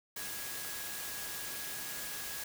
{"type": "tone in noise", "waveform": "sine", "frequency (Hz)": 1661.2, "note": "G#6", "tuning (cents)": 0, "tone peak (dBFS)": -49, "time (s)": [0.16, 2.44], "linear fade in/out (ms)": 5, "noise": "white", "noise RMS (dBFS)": -41, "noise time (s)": [0.16, 2.44], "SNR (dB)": -11, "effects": []}